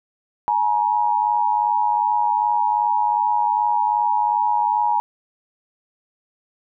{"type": "tone pair together", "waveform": "sine", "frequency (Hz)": [847, 949.6], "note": ["G#5", "A#5"], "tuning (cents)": [34, 32], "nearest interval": "major second", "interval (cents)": 198, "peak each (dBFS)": -19, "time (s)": [0.48, 5], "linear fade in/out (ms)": 0, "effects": []}